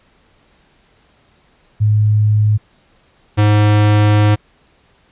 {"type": "tone pair in turn", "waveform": ["sine", "square"], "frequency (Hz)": [106.1, 104.88], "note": ["G#2", "G#2"], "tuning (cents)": [38, 17], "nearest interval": "unison", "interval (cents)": 21, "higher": "first", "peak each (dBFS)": -9, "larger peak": "neither", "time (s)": [[1.8, 2.58], [3.37, 4.36]], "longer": "second", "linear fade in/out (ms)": 20, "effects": ["pink hiss -54 dBFS RMS until 5.11 s", "resampled to 8000 Hz"]}